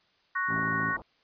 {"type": "chord", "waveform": "sine", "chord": "F# major", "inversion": "second", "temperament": "equal", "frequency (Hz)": [1108.7, 1480, 1864.7], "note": ["C#6", "F#6", "A#6"], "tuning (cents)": [0, 0, 0], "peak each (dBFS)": -31, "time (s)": [0.35, 0.97], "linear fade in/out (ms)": 10}
{"type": "harmonic tone", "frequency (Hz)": 55, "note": "A1", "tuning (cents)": 0, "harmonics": [2, 3, 4, 5, 6, 7], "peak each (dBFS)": [-40, -36, -40, -38, -52, -43], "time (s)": [0.47, 0.94], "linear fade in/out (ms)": 50}
{"type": "low-pass noise", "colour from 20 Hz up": "white", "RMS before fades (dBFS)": -45, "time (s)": [0.5, 1.02], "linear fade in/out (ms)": 0, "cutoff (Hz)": 1100, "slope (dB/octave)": 48}
{"effects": ["white hiss -67 dBFS RMS until 1.23 s", "resampled to 11025 Hz"]}